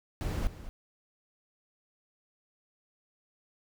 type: noise with echo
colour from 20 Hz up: brown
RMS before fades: -31 dBFS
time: 0.21-0.47 s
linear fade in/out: 0 ms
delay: 220 ms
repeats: 1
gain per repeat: -13 dB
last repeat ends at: 0.69 s
effects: none